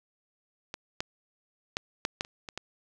clicks, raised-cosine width 0.2 ms, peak -19 / -13 / -12 / -10 / -12 / -29 / -22 / -18 dBFS, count 8, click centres 0.741 / 1.005 / 1.769 / 2.051 / 2.209 / 2.249 / 2.488 / 2.576 s, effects none

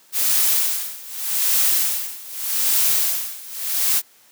blue noise with tremolo, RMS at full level -17 dBFS, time 0.12-4.02 s, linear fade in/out 50 ms, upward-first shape sine, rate 0.83 Hz, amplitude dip 90%, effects white hiss -53 dBFS RMS until 4.31 s + high-pass 150 Hz 12 dB/octave

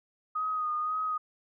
sine tone with vibrato, 1244.5 Hz, D#6, in tune, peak -28 dBFS, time 0.35-1.18 s, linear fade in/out 10 ms, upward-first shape sine, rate 1.9 Hz, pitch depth 30 cents each way, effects none

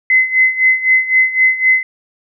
sine tone with tremolo, 2044 Hz, C7, 41 cents flat, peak -6 dBFS, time 0.1-1.83 s, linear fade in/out 2 ms, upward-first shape sine, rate 3.9 Hz, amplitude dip 80%, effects none

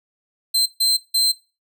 sawtooth tone bursts at uneven times, 4115 Hz, C8, 30 cents flat, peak -13 dBFS, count 3, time 0.54-0.66 / 0.8-0.97 / 1.14-1.32 s, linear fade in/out 10 ms, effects noise-tail reverb RT60 0.3 s tail -19 dB re dry

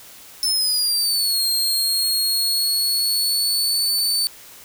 sawtooth exponential two-way sweep, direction down then up, 5290 to 4205 to 4542 Hz, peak -15 dBFS, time 0.43-4.27 s, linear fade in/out 0 ms, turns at 1.47 s, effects white hiss -43 dBFS RMS until 4.64 s

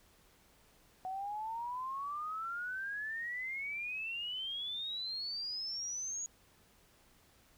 sine exponential sweep, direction up, 740 to 6770 Hz, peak -37 dBFS, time 1.05-6.26 s, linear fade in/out 0 ms, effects pink hiss -66 dBFS RMS until 7.57 s

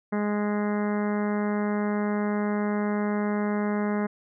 harmonic tone, 207.7 Hz, G#3, in tune, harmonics 1 / 2 / 3 / 4 / 5 / 6 / 7 / 8 / 9 / 10, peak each -25 / -31 / -35 / -37 / -39 / -41 / -42 / -43 / -44 / -45 dBFS, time 0.12-4.07 s, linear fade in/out 10 ms, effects none

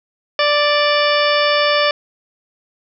harmonic tone with a mistuned harmonic, 587.3 Hz, D5, in tune, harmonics 1 / 2 / 3 / 4 / 5 / 6 / 8 / 9, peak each -16 / -19 / -21 / -22 / -23 / -24 / -25 / -26 dBFS, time 0.39-1.91 s, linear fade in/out 2 ms, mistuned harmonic 8, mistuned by -51 cents, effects none

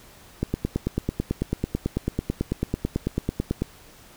click train, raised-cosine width 3 ms, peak -10 dBFS, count 30, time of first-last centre 0.43-3.62 s, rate 9.09 Hz, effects pink hiss -50 dBFS RMS until 4.16 s

